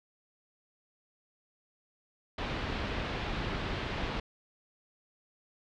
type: low-pass noise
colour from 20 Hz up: pink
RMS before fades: -35 dBFS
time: 2.38-4.2 s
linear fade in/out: 5 ms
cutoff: 3800 Hz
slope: 24 dB/octave
effects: none